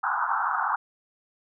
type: band-pass noise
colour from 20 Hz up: white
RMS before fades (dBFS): -26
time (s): 0.03-0.76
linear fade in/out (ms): 10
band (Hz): 760 to 1500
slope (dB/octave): 96
effects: none